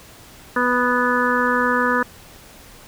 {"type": "harmonic tone", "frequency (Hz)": 246.9, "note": "B3", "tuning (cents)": 0, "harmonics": [1, 2, 4, 5, 6, 7], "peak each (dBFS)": [-23, -23, -23, -23, -23, -23], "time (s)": [0.56, 2.03], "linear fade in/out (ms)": 5, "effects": ["pink hiss -44 dBFS RMS until 2.87 s"]}